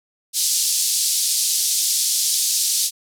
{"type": "band-pass noise", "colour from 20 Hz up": "pink", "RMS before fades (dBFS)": -20, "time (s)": [0.33, 2.91], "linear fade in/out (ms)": 50, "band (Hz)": [4400, 12000], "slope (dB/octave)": 24, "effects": []}